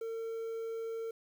triangle tone with quantisation, 453.4 Hz, A#4, 48 cents flat, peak -34 dBFS, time 0.01-1.11 s, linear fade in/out 5 ms, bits 10, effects none

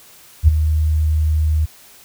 sine tone with ADSR envelope, 77.5 Hz, D#2, 6 cents flat, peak -3 dBFS, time 0.43-1.66 s, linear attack 50 ms, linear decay 12 ms, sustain -10 dB, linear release 15 ms, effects white hiss -45 dBFS RMS until 2.04 s

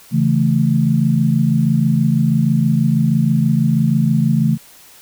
sine chord, A major, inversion first, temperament equal, 138.59 / 164.81 / 220 Hz, C#3 / E3 / A3, 0 / 0 / 0 cents, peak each -16 dBFS, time 0.11-4.58 s, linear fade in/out 50 ms, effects white hiss -44 dBFS RMS until 5.01 s

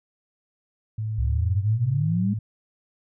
sine tone, 108.9 Hz, A2, 17 cents flat, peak -25 dBFS, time 0.98-2.39 s, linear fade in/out 5 ms
sine exponential sweep, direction up, 63.4 to 207.7 Hz, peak -21 dBFS, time 1.18-2.34 s, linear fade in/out 10 ms
effects none

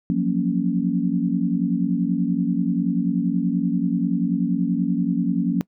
sine chord, Gb major seventh, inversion third, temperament equal, 174.61 / 185 / 233.1 / 277.2 Hz, F3 / Gb3 / Bb3 / Db4, 0 / 0 / 0 / 0 cents, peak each -24 dBFS, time 0.1-5.61 s, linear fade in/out 0 ms, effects noise-tail reverb RT60 0.1 s tail -23 dB re dry

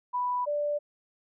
sine tone pair in turn, 987.8 / 587.3 Hz, B5 / D5, 0 / 0 cents, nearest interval major sixth, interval 900 cents, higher first, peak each -26 / -26 dBFS, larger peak neither, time 0.13-0.46 / 0.46-0.79 s, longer neither, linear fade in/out 20 ms, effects none

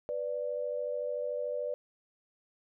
sine tone pair together, 494.6 / 588.2 Hz, B4 / D5, +3 / +3 cents, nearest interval minor third, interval 300 cents, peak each -35 / -34 dBFS, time 0.09-1.74 s, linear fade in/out 0 ms, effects none

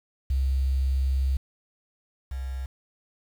sine tone pair in turn, 66.5 / 65.58 Hz, C2 / C2, +29 / +5 cents, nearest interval unison, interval 24 cents, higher first, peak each -21 / -29 dBFS, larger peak first, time 0.3-1.37 / 2.31-2.66 s, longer first, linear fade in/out 5 ms, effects 8-bit

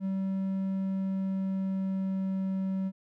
triangle tone with pitch glide, 192.1 to 190.88 Hz, G3 to G3, -35 to -46 cents, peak -26 dBFS, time 0-2.92 s, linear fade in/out 50 ms, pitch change -11 cents, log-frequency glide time 0.69-2.56 s, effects none

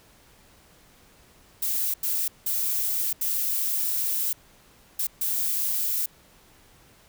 violet noise bursts at uneven times, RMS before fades -26 dBFS, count 6, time 1.62-1.94 / 2.03-2.28 / 2.46-3.13 / 3.21-4.33 / 4.99-5.07 / 5.21-6.06 s, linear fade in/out 5 ms, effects pink hiss -56 dBFS RMS until 7.08 s

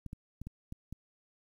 clicks, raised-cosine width 5 ms, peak -29 dBFS, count 6, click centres 0.063 / 0.131 / 0.416 / 0.47 / 0.724 / 0.926 s, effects 10-bit

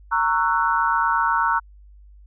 sine chord, F# dominant seventh, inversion first, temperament just, 925 / 1110 / 1332 / 1480 Hz, A#5 / C#6 / E6 / F#6, -14 / +2 / +18 / 0 cents, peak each -21 / -24 / -23 / -24 dBFS, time 0.11-1.6 s, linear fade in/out 20 ms, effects added 50 Hz sine -44 dBFS peak until 2.26 s

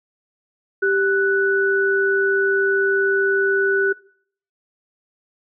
sine tone pair together, 392 / 1483.3 Hz, G4 / F#6, 0 / +4 cents, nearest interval octave + major seventh, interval 2304 cents, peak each -18 dBFS, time 0.82-3.93 s, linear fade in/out 10 ms, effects noise-tail reverb RT60 0.6 s tail -23 dB re dry

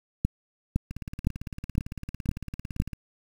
two click trains, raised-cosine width 5 ms, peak -23 / -10 dBFS, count 37 / 6, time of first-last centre 0.91-2.932 / 0.25-2.801 s, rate 17.8 / 1.96 Hz, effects 7-bit

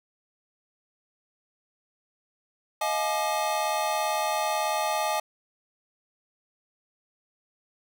square tone cluster, 629 / 707 / 850 / 1204 Hz, D#5 / F5 / G#5 / D6, +19 / +21 / +40 / +43 cents, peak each -31 / -34 / -29 / -33 dBFS, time 2.81-5.2 s, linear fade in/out 5 ms, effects none

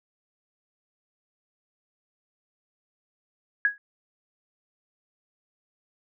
sine tone with exponential decay, 1661.2 Hz, G#6, in tune, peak -15 dBFS, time 3.65-3.78 s, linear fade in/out 1 ms, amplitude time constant 28 ms, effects none

